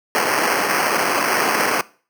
blue noise with sample-and-hold, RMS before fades -18 dBFS, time 0.15-1.81 s, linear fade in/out 0 ms, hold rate 3675 Hz, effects noise-tail reverb RT60 0.4 s tail -21 dB re dry + high-pass 300 Hz 12 dB/octave

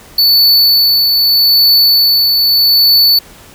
square tone with tremolo, 4475 Hz, C#8, 16 cents sharp, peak -5 dBFS, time 0.18-3.19 s, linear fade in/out 5 ms, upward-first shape triangle, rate 0.81 Hz, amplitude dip 35%, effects pink hiss -38 dBFS RMS until 3.54 s

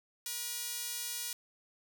sawtooth tone with high-pass filter, 480 Hz, B4, 49 cents flat, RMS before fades -39 dBFS, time 0.26-1.33 s, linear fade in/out 2 ms, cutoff 4900 Hz, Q 0.57, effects none

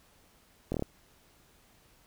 slowing click train, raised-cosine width 2 ms, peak -18 dBFS, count 5, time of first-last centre 0.72-0.824 s, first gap 23 ms, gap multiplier 1.08, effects pink hiss -63 dBFS RMS until 2.06 s

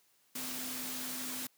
sine tone in noise, 255.1 Hz, C4, 44 cents flat, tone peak -46 dBFS, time 0.35-1.47 s, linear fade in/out 5 ms, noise white, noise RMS -40 dBFS, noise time 0.35-1.47 s, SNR -9 dB, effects white hiss -70 dBFS RMS until 1.57 s + high-pass 100 Hz 12 dB/octave

